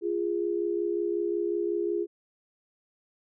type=tone pair together; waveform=sine; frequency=345.9 / 411.4 Hz; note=F4 / G#4; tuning=-17 / -16 cents; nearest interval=minor third; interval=301 cents; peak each=-28 / -29 dBFS; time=0.01-2.07 s; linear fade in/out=50 ms; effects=none